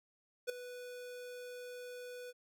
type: tone with ADSR envelope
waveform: square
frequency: 493.9 Hz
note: B4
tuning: in tune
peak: -32 dBFS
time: 0.47-2.33 s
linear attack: 26 ms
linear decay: 6 ms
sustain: -14 dB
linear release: 37 ms
effects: none